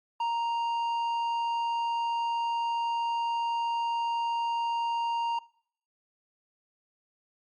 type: tone with tanh clipping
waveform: sine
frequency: 932.3 Hz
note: A#5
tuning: in tune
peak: -28 dBFS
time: 0.2-5.39 s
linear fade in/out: 5 ms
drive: 8 dB
effects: noise-tail reverb RT60 0.6 s tail -22 dB re dry + Opus 48 kbps